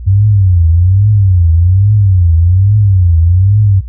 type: tone with vibrato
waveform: sine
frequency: 93 Hz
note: F#2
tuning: 9 cents sharp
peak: -4 dBFS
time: 0.06-3.81 s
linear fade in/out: 20 ms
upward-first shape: triangle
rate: 1.2 Hz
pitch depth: 250 cents each way
effects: added 60 Hz sine -21 dBFS peak until 3.88 s